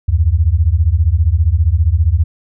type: beating tone pair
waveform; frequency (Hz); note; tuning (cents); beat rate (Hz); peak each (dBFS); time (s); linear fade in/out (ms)
sine; 74.1 / 89.1; D2 / F2; +16 / +35; 15; -12; 0.08-2.24; 10
effects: none